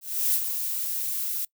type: noise with ADSR envelope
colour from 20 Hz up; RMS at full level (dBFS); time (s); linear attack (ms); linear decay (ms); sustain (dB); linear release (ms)
violet; -22; 0.01-1.45; 330; 58; -7; 4
effects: noise-tail reverb RT60 0.1 s tail -24 dB re dry